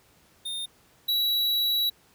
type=tone pair in turn; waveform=square; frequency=3644 / 3908 Hz; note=A#7 / B7; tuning=-40 / -19 cents; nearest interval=minor second; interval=121 cents; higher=second; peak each=-31 / -23 dBFS; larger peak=second; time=0.45-0.66 / 1.08-1.9 s; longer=second; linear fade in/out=10 ms; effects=pink hiss -60 dBFS RMS until 2.14 s + high-pass 60 Hz 12 dB/octave